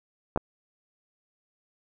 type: clicks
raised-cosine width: 1 ms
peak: -11 / -13 dBFS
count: 2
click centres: 0.361 / 0.375 s
effects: none